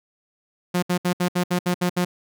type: tone bursts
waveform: sawtooth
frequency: 178.3 Hz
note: F3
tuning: 36 cents sharp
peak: -15 dBFS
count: 9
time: 0.74-2.05 s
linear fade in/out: 10 ms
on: 86 ms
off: 67 ms
effects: none